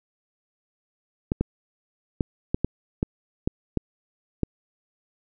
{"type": "clicks", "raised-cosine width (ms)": 3, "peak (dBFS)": -9, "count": 9, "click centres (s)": [1.319, 1.41, 2.208, 2.545, 2.646, 3.029, 3.475, 3.773, 4.433], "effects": []}